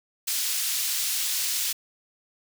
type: high-pass noise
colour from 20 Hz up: pink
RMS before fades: -27 dBFS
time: 0.27-1.73 s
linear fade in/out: 10 ms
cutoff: 3900 Hz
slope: 12 dB/octave
effects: none